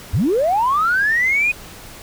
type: linear sweep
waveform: sine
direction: up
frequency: 61.74 to 2507 Hz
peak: -13 dBFS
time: 0.13-1.52 s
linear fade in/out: 10 ms
effects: tanh soft clip ceiling -9 dBFS + pink hiss -38 dBFS RMS until 2.02 s